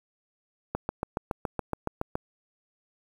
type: click train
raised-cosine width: 1 ms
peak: -14 dBFS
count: 11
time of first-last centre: 0.75-2.154 s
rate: 7.12 Hz
effects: 8-bit